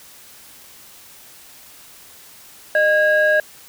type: tone pair together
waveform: sine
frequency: 613.2 / 1637 Hz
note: D#5 / G#6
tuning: -25 / -25 cents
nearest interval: octave + perfect fourth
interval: 1700 cents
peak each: -14 dBFS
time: 2.75-3.4 s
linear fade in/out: 2 ms
effects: tanh soft clip ceiling -8 dBFS + white hiss -44 dBFS RMS until 3.68 s